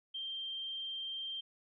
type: tone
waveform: sine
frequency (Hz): 3161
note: G7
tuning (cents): +14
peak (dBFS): -38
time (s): 0.14-1.41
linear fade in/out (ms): 10
effects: none